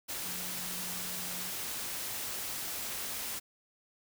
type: tone in noise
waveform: sine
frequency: 181 Hz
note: F#3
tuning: 38 cents flat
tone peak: -48 dBFS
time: 0.23-1.51 s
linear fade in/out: 20 ms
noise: white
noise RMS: -38 dBFS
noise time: 0.08-3.4 s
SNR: -13 dB
effects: none

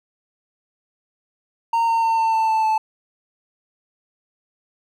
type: tone with pitch steps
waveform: triangle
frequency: 921 / 913.1 / 905.2 / 897.4 / 889.6 / 882 / 874.3 Hz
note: A#5 / A#5 / A5 / A5 / A5 / A5 / A5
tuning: -21 / -36 / +49 / +34 / +19 / +4 / -11 cents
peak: -14 dBFS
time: 1.73-2.78 s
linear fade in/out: 5 ms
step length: 150 ms
effects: none

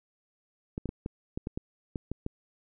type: clicks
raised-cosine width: 3 ms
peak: -20 dBFS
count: 10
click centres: 0.779 / 0.857 / 0.891 / 1.061 / 1.375 / 1.471 / 1.575 / 1.958 / 2.116 / 2.264 s
effects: none

